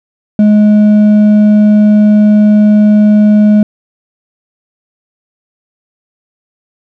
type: tone with hard clipping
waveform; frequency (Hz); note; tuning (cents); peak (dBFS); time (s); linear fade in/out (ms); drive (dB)
sine; 210; G#3; +19; -4; 0.39-3.63; 2; 4
effects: none